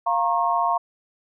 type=chord; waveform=sine; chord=Bb minor; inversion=second; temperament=equal with one note detuned; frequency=698.5 / 932.3 / 1085.9 Hz; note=F5 / Bb5 / Db6; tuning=0 / 0 / -36 cents; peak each=-23 dBFS; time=0.06-0.78 s; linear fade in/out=10 ms; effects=none